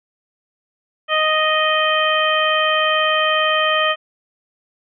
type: harmonic tone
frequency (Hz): 622.3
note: D#5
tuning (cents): 0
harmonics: 1 / 2 / 3 / 4 / 5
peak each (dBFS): -20 / -19 / -21 / -24 / -21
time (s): 1.08-3.96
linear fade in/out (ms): 50
effects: none